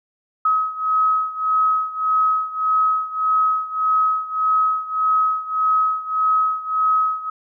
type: beating tone pair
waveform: sine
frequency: 1274 / 1275.7 Hz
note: D#6 / D#6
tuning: +41 / +43 cents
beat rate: 1.7 Hz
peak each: -18 / -21 dBFS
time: 0.45-7.3 s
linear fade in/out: 5 ms
effects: none